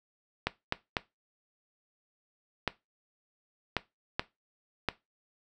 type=clicks; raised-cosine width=0.3 ms; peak=-11 dBFS; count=7; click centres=0.47 / 0.724 / 0.968 / 2.677 / 3.767 / 4.195 / 4.887 s; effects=noise-tail reverb RT60 0.2 s tail -17 dB re dry